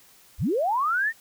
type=linear sweep; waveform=sine; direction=up; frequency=33.54 to 1877 Hz; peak=-21 dBFS; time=0.38-1.13 s; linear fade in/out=50 ms; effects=white hiss -55 dBFS RMS until 1.2 s